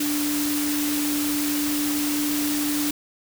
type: tone in noise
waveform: sine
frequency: 293.7 Hz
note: D4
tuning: in tune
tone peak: -23 dBFS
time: 0-2.91 s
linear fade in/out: 5 ms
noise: white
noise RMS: -28 dBFS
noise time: 0-2.91 s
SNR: +2 dB
effects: none